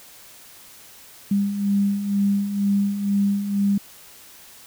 sine beating tone pair, 198.8 / 200.9 Hz, G3 / G3, +25 / +43 cents, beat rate 2.1 Hz, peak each -26 / -19 dBFS, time 1.31-3.78 s, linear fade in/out 5 ms, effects white hiss -46 dBFS RMS until 4.66 s

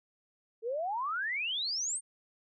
sine exponential sweep, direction up, 431.8 to 9080 Hz, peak -31 dBFS, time 0.62-2.01 s, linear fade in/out 50 ms, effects none

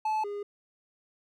triangle tone pair in turn, 866 / 408.7 Hz, A5 / G#4, -28 / -28 cents, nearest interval octave + minor second, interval 1300 cents, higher first, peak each -24 / -31 dBFS, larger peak first, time 0.05-0.24 / 0.24-0.43 s, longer neither, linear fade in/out 5 ms, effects none

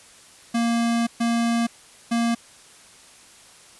square tone bursts at uneven times, 233.1 Hz, A#3, in tune, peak -20 dBFS, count 3, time 0.54-1.07 / 1.2-1.67 / 2.11-2.35 s, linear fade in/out 10 ms, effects white hiss -49 dBFS RMS until 3.79 s + resampled to 24000 Hz

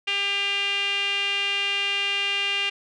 sawtooth tone with band-pass filter, 400 Hz, G4, 35 cents sharp, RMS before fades -25 dBFS, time 0.07-2.7 s, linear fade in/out 10 ms, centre 2700 Hz, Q 6.7, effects resampled to 24000 Hz

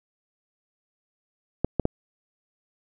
clicks, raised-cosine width 2 ms, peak -8 dBFS, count 3, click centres 1.646 / 1.797 / 1.854 s, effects none

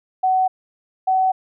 sine tone pair in turn, 750 / 754.2 Hz, F#5 / F#5, +23 / +33 cents, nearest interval unison, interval 10 cents, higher second, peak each -14 dBFS, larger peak neither, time 0.23-0.48 / 1.07-1.32 s, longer neither, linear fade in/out 10 ms, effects none

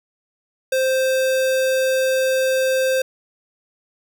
square tone, 523.3 Hz, C5, in tune, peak -17 dBFS, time 0.72-3.02 s, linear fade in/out 5 ms, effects none

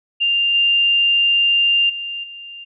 sine tone with level steps, 2794 Hz, F7, in tune, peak -14 / -12 / -24 / -32 dBFS, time 0.2-2.65 s, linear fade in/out 20 ms, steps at 0.54 / 1.89 / 2.23 s, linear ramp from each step 10 ms, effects none

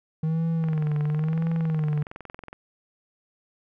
triangle tone with vibrato, 156.6 Hz, D#3, 11 cents sharp, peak -20 dBFS, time 0.23-2.03 s, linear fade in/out 5 ms, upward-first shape sine, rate 0.98 Hz, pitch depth 90 cents each way
click train, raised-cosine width 0.5 ms, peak -24 dBFS, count 42, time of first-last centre 0.64-2.529 s, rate 21.7 Hz
effects none

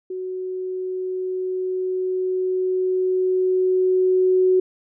sine tone with level ramp, 370.9 Hz, F#4, 4 cents sharp, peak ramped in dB -26 to -13 dBFS, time 0.1-4.6 s, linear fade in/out 5 ms, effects none

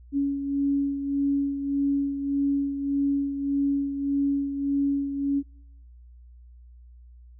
sine beating tone pair, 279.8 / 281.5 Hz, C#4 / C#4, +16 / +27 cents, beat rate 1.7 Hz, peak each -23 / -31 dBFS, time 0.12-5.43 s, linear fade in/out 50 ms, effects noise-tail reverb RT60 0.8 s tail -26 dB re dry + added 60 Hz sine -46 dBFS peak until 7.39 s

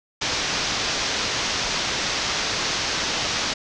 white low-pass noise, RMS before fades -25 dBFS, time 0.21-3.54 s, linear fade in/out 10 ms, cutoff 6200 Hz, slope 48 dB/octave, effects none

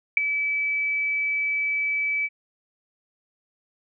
sine tone with ADSR envelope, 2300 Hz, D7, 37 cents flat, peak -10 dBFS, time 0.17-2.29 s, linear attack 3 ms, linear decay 9 ms, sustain -12 dB, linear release 41 ms, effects none

